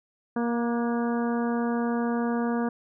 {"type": "harmonic tone with a mistuned harmonic", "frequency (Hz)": 235.8, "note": "A#3", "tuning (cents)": 20, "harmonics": [1, 2, 3, 4, 5, 6, 7], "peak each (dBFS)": [-25, -31, -35, -37, -39, -41, -42], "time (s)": [0.36, 2.69], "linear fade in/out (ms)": 5, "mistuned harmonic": 6, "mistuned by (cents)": 40, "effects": []}